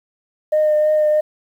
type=tone with vibrato; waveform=sine; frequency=610 Hz; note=D#5; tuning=34 cents flat; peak=-11 dBFS; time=0.52-1.21 s; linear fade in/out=10 ms; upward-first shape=triangle; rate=3.1 Hz; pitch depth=17 cents each way; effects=tanh soft clip ceiling -9 dBFS + 8-bit